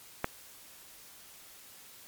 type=click; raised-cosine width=0.5 ms; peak=-13 dBFS; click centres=0.244 s; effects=white hiss -53 dBFS RMS until 2.07 s + MP3 96 kbps